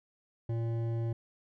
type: tone with hard clipping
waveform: sine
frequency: 115.3 Hz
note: A#2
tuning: 19 cents flat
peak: -32 dBFS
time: 0.49-1.13 s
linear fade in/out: 5 ms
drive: 11 dB
effects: none